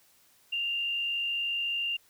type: tone with frequency modulation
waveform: sine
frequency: 2794 Hz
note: F7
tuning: in tune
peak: -28 dBFS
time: 0.52-1.97 s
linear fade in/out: 10 ms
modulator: 51.5 Hz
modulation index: 0.73
effects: white hiss -63 dBFS RMS until 2.09 s